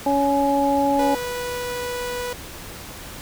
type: harmonic tone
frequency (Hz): 280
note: C#4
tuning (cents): +18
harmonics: 1 / 2 / 3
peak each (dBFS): -21 / -22 / -20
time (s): 0.06-1.15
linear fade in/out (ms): 5
type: tone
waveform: sawtooth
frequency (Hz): 491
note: B4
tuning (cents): -10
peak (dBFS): -22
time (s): 0.99-2.33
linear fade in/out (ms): 2
effects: pink hiss -37 dBFS RMS until 3.21 s